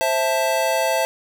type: chord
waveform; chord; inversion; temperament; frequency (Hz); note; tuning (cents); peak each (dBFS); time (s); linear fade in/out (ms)
square; A minor; first; just; 528 / 660 / 880; C5 / E5 / A5; +16 / +2 / 0; -24 / -22 / -24; 0.01-1.05; 0
effects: none